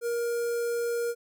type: tone with notch filter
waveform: square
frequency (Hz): 471.5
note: A#4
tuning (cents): +20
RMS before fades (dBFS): -29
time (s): 0.01-1.15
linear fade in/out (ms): 50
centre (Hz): 3000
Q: 0.56
effects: none